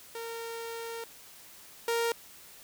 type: tone pair in turn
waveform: sawtooth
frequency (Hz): 460.3 / 465.1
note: A#4 / A#4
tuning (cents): -22 / -4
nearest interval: unison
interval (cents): 18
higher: second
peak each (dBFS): -33 / -23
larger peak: second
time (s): 0.15-1.04 / 1.88-2.12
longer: first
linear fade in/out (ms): 2
effects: white hiss -52 dBFS RMS until 2.63 s